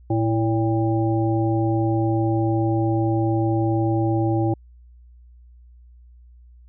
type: harmonic tone with a mistuned harmonic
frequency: 113.6 Hz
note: A#2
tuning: 44 cents flat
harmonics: 1 / 3 / 5 / 7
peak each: -21 / -21 / -30 / -28 dBFS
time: 0.1-4.54 s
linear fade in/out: 5 ms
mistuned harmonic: 3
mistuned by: -50 cents
effects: added 60 Hz sine -45 dBFS peak until 6.68 s